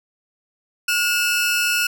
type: tone pair together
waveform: sawtooth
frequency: 1435.3 / 2637 Hz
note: F6 / E7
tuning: +47 / 0 cents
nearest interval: major seventh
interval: 1053 cents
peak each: -17 dBFS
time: 0.88-1.87 s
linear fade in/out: 5 ms
effects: none